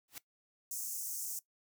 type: noise with exponential growth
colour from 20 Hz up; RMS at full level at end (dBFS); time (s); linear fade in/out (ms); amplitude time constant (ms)
white; -41; 0.08-0.18; 2; 21
type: high-pass noise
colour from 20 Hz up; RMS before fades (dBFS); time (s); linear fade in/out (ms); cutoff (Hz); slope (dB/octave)
pink; -40; 0.71-1.39; 2; 6000; 48
effects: noise-tail reverb RT60 0.1 s tail -18 dB re dry